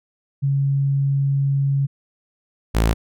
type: tone pair in turn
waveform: sine / sawtooth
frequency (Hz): 138.59 / 55.57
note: C#3 / A1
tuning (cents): 0 / +18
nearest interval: octave + major third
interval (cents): 1582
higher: first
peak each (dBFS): -16 / -11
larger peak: second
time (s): 0.42-1.87 / 2.74-2.94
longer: first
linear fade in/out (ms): 20
effects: none